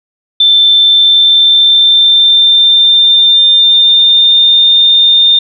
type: tone with pitch glide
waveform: sine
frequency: 3547 to 3622 Hz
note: A7 to A7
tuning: +13 to +49 cents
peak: -3 dBFS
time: 0.4-5.39 s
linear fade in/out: 5 ms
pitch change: +36 cents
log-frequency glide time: 0.71-4.62 s
effects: none